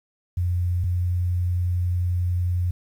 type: tone pair in turn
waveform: sine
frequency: 88.5 / 88.89 Hz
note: F2 / F2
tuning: +23 / +31 cents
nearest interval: unison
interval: 8 cents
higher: second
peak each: -20 / -20 dBFS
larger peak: neither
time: 0.37-0.84 / 0.84-2.71 s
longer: second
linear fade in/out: 5 ms
effects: 9-bit